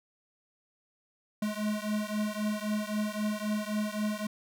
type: beating tone pair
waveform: square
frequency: 210 / 213.8 Hz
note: G#3 / A3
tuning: +19 / -49 cents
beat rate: 3.8 Hz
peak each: -33 / -34 dBFS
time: 1.42-4.27 s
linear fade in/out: 5 ms
effects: none